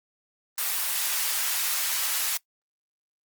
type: high-pass noise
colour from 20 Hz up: white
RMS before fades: -27 dBFS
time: 0.58-2.37 s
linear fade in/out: 2 ms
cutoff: 950 Hz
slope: 12 dB/octave
effects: noise-tail reverb RT60 0.1 s tail -20 dB re dry + Opus 24 kbps